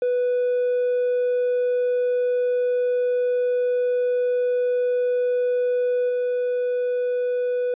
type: tone with level steps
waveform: triangle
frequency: 493.9 Hz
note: B4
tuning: in tune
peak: -16 / -18 dBFS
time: 0.02-7.74 s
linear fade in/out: 2 ms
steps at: 6.09 s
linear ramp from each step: 5 ms
effects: tanh soft clip ceiling -13 dBFS + resampled to 8000 Hz